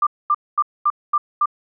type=tone bursts; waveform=sine; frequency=1189 Hz; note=D6; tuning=21 cents sharp; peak=-13 dBFS; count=6; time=0.02-1.458 s; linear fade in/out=5 ms; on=48 ms; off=230 ms; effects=none